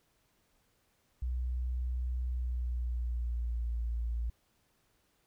sine tone with pitch glide, 62 to 57.85 Hz, B1 to A#1, +7 to -13 cents, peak -31 dBFS, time 1.22-4.3 s, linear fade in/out 5 ms, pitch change -120 cents, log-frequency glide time 2.27-3.79 s, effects pink hiss -73 dBFS RMS until 5.26 s

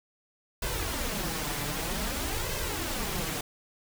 pink noise with flanger, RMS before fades -32 dBFS, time 0.62-3.41 s, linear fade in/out 5 ms, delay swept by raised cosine 1.9 to 6.9 ms, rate 0.52 Hz, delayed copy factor +0.65, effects none

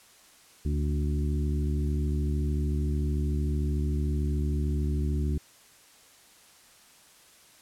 harmonic tone with a mistuned harmonic, 73.42 Hz, D2, in tune, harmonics 1 / 2 / 3 / 4 / 5, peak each -26 / -32 / -36 / -38 / -40 dBFS, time 0.65-5.38 s, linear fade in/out 5 ms, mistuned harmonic 3, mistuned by +37 cents, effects white hiss -56 dBFS RMS until 7.61 s + low-pass 11000 Hz 12 dB/octave

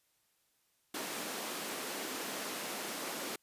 pink high-pass noise, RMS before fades -40 dBFS, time 0.94-3.36 s, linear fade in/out 5 ms, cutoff 230 Hz, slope 24 dB/octave, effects white hiss -75 dBFS RMS until 3.42 s + resampled to 32000 Hz

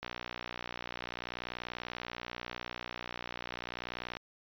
click train, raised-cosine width 0.3 ms, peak -22 dBFS, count 251, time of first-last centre 0.03-4.169 s, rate 60.4 Hz, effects resampled to 11025 Hz

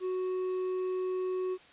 triangle tone with hard clipping, 370 Hz, F#4, in tune, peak -31 dBFS, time 0-1.58 s, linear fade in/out 50 ms, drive 7 dB, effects white hiss -56 dBFS RMS until 1.72 s + resampled to 8000 Hz

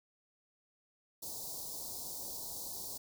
white band-stop noise, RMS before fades -43 dBFS, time 1.22-2.98 s, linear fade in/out 10 ms, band 960 to 4100 Hz, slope 48 dB/octave, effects none

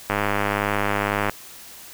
click train, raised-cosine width 0.5 ms, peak -6 dBFS, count 123, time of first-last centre 0.1-1.296 s, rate 102 Hz, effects white hiss -42 dBFS RMS until 1.93 s

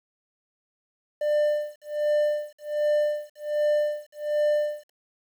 triangle tone with tremolo, 596 Hz, D5, 25 cents sharp, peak -17 dBFS, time 1.21-4.9 s, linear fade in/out 5 ms, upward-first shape sine, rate 1.3 Hz, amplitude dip 100%, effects 9-bit

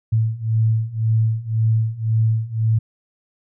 sine beating tone pair, 110.4 / 112.3 Hz, A2 / A2, +6 / +36 cents, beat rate 1.9 Hz, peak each -20 / -18 dBFS, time 0.12-2.79 s, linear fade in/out 10 ms, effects none

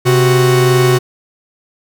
45% pulse tone pair together, 130.81 / 370 Hz, C3 / F#4, 0 / 0 cents, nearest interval octave + tritone, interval 1800 cents, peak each -11 dBFS, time 0.05-0.99 s, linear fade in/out 20 ms, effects none

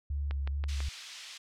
sine tone with vibrato, 70.3 Hz, C#2, 25 cents sharp, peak -30 dBFS, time 0.1-0.89 s, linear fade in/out 5 ms, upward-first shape square, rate 2.3 Hz, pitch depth 25 cents each way
click train, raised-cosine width 0.3 ms, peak -24 dBFS, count 4, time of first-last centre 0.31-0.804 s, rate 6.07 Hz
pink high-pass noise, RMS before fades -41 dBFS, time 0.68-1.38 s, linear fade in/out 10 ms, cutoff 3100 Hz, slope 12 dB/octave
effects low-pass 5000 Hz 12 dB/octave

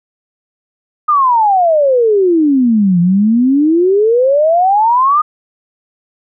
sine exponential two-way sweep, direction down then up, 1244.5 to 170 to 1244.5 Hz, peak -7 dBFS, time 1.08-5.22 s, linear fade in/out 10 ms, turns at 3 s, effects none

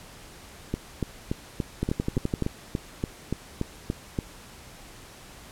two click trains, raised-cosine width 3 ms, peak -13 / -12 dBFS, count 13 / 8, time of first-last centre 0.74-4.188 / 1.83-2.423 s, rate 3.48 / 11.8 Hz, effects pink hiss -47 dBFS RMS until 5.51 s + low-pass 12000 Hz 12 dB/octave

